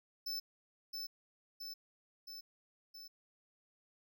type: tone with echo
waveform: square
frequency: 5274 Hz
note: E8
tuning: in tune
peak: -38 dBFS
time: 0.26-0.4 s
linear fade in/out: 10 ms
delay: 670 ms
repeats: 4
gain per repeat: -3 dB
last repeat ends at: 3.08 s
effects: none